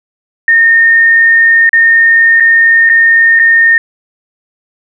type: tone with dropouts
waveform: sine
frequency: 1831 Hz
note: A#6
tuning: 32 cents flat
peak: -3 dBFS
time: 0.48-3.78 s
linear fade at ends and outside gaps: 2 ms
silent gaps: 1.693-1.731 / 2.4-2.405 / 2.892-2.897 / 3.392-3.396 s
effects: none